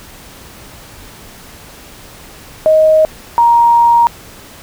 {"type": "tone pair in turn", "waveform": "sine", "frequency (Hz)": [627, 939.4], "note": ["D#5", "A#5"], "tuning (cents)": [13, 13], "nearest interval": "perfect fifth", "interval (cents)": 700, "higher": "second", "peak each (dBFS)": -5, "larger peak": "neither", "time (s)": [[2.66, 3.05], [3.38, 4.07]], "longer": "second", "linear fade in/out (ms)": 0, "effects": ["pink hiss -36 dBFS RMS until 4.62 s"]}